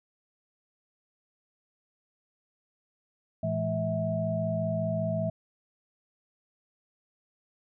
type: tone cluster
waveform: sine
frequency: 112.3 / 167.1 / 212.4 / 648 Hz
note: A2 / E3 / G#3 / E5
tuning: +36 / +24 / +39 / -30 cents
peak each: -33 / -32 / -35 / -30 dBFS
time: 3.43-5.3 s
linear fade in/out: 5 ms
effects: none